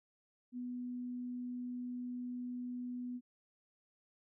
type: tone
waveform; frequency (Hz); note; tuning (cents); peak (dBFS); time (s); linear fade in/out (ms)
sine; 246.9; B3; 0; -39; 0.52-3.21; 50
effects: none